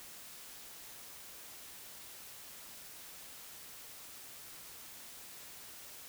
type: silence
effects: white hiss -51 dBFS RMS until 6.08 s